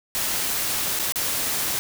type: noise with dropouts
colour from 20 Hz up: white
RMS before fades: -25 dBFS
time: 0.15-1.79 s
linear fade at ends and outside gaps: 0 ms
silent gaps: 0.99-0.996 / 1.122-1.158 s
effects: none